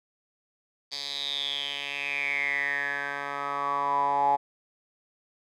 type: tone with band-pass filter sweep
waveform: 10% pulse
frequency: 141.7 Hz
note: C#3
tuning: 38 cents sharp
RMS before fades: -29 dBFS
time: 0.91-4.37 s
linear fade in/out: 20 ms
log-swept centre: 4500 to 820 Hz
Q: 9.6
effects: none